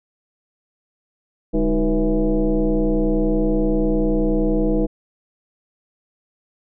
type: tone with frequency modulation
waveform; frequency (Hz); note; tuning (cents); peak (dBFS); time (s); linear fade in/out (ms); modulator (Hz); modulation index
sine; 141.6; C#3; +37; -15; 1.53-4.87; 20; 172; 2.2
effects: none